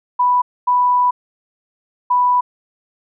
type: tone bursts at uneven times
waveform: sine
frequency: 987.8 Hz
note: B5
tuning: in tune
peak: -11 dBFS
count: 3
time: 0.19-0.42 / 0.67-1.11 / 2.1-2.41 s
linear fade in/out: 10 ms
effects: none